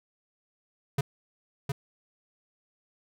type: tone with echo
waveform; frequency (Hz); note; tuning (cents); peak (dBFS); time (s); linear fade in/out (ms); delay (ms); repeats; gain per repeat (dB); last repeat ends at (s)
square; 138.7; C#3; +1; -24; 0.98-1.01; 5; 710; 1; -4; 1.72
effects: none

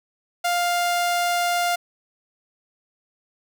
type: tone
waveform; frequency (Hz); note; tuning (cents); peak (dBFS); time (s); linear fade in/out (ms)
sawtooth; 701; F5; +6; -16; 0.44-1.76; 10
effects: none

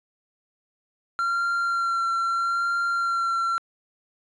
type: tone with vibrato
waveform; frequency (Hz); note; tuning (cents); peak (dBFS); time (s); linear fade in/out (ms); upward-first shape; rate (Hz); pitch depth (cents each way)
triangle; 1372; F6; -31; -20; 1.19-3.58; 0; sine; 0.78; 17
effects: resampled to 22050 Hz

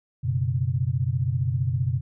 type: chord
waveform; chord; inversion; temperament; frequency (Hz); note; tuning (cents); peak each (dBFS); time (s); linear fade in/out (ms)
sine; F# suspended fourth; none; equal; 92.5 / 123.47 / 138.59; F#2 / B2 / C#3; 0 / 0 / 0; -28 / -24 / -27; 0.23-2.01; 20
effects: none

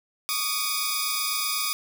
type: tone cluster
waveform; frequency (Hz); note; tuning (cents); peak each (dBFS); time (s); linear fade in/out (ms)
10% pulse; 1131 / 1232 / 4956; C#6 / D#6 / D#8; +34 / -17 / -8; -23 / -22 / -21; 0.29-1.73; 0
effects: none

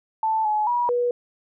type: tone with pitch steps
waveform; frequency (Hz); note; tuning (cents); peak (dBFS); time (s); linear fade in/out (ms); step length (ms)
sine; 881 / 850 / 965 / 485.8; A5 / G#5 / B5 / B4; +2 / +40 / -40 / -29; -19; 0.23-1.11; 2; 220
effects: none

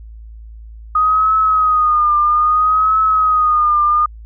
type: tone with vibrato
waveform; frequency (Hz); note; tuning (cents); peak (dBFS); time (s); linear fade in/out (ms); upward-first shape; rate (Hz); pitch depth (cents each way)
sine; 1244.5; D#6; 0; -10; 0.95-4.06; 5; triangle; 0.61; 72
effects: added 55 Hz sine -32 dBFS peak until 4.25 s

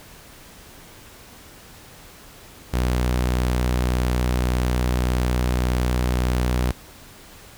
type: tone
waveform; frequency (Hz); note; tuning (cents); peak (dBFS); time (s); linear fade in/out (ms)
sawtooth; 61.74; B1; 0; -15; 2.73-6.72; 10
effects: pink hiss -45 dBFS RMS until 7.57 s

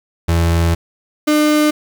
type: tone pair in turn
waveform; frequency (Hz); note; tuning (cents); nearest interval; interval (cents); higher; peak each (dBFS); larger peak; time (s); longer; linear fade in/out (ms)
35% pulse; 84 / 301.5; E2 / D4; +33 / +46; octave + minor seventh; 2213; second; -10 / -9; second; 0.28-0.75 / 1.27-1.71; first; 10
effects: 8-bit

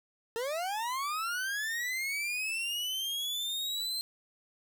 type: linear sweep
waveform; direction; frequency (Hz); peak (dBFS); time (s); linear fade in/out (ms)
40% pulse; up; 442.9 to 4147; -31; 0.36-4.01; 0
effects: 10-bit

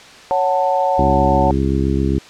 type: chord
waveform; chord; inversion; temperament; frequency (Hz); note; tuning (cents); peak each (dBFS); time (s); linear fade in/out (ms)
sine; F# minor; second; just; 555 / 740 / 888; C#5 / F#5 / A5; +2 / 0 / +16; -18; 0.31-1.51; 0
type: harmonic tone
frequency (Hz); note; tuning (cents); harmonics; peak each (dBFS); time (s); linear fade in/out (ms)
67.5; C#2; -45; 1 / 2 / 3 / 4 / 5 / 6; -19 / -21 / -22 / -22 / -22 / -25; 0.98-2.19; 10
effects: white hiss -40 dBFS RMS until 2.29 s + low-pass 5000 Hz 12 dB/octave

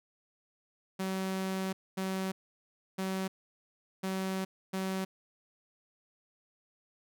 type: tone bursts at uneven times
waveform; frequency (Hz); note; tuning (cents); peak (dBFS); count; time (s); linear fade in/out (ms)
sawtooth; 189.9; F#3; +45; -28; 5; 0.99-1.73 / 1.97-2.32 / 2.98-3.28 / 4.03-4.45 / 4.73-5.05; 10
effects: none

